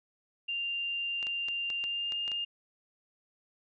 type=tone with pitch glide; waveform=sine; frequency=2789 to 2817 Hz; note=F7 to F7; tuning=-3 to +14 cents; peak=-31 dBFS; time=0.48-2.45 s; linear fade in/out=10 ms; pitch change=+17 cents; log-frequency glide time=1.79-2.18 s
type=clicks; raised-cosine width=0.2 ms; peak=-26 dBFS; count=8; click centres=1.228 / 1.269 / 1.485 / 1.702 / 1.84 / 2.122 / 2.279 / 2.317 s
effects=none